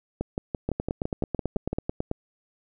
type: two click trains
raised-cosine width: 2 ms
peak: -14 / -13 dBFS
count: 10 / 14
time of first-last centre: 0.21-1.73 / 0.69-2.114 s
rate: 5.92 / 9.13 Hz
effects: none